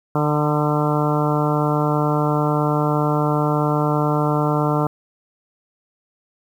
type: harmonic tone with a mistuned harmonic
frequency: 149.5 Hz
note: D3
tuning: 31 cents sharp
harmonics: 1 / 2 / 3 / 4 / 5 / 6 / 7 / 8 / 9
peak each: -20 / -23 / -25 / -26 / -27 / -28 / -28 / -29 / -30 dBFS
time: 0.15-4.87 s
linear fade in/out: 2 ms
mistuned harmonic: 7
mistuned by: -25 cents
effects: 8-bit